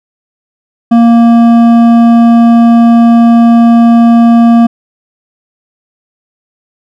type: tone with hard clipping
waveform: sine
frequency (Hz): 233.1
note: A#3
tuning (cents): 0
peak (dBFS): -3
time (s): 0.91-4.67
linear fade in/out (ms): 10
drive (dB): 9
effects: none